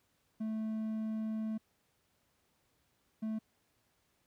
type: tone bursts at uneven times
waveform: triangle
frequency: 218.9 Hz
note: A3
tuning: 9 cents flat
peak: -32 dBFS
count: 2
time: 0.4-1.58 / 3.22-3.39 s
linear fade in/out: 10 ms
effects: pink hiss -75 dBFS RMS until 4.26 s + high-pass 60 Hz 12 dB/octave